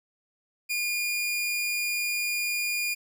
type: tone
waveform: sawtooth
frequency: 2426 Hz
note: D#7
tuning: 44 cents flat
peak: -23 dBFS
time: 0.69-2.95 s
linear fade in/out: 20 ms
effects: none